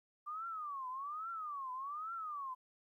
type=tone with vibrato; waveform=sine; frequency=1174.7 Hz; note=D6; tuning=in tune; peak=-40 dBFS; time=0.26-2.55 s; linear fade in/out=20 ms; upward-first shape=triangle; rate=1.2 Hz; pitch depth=280 cents each way; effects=13-bit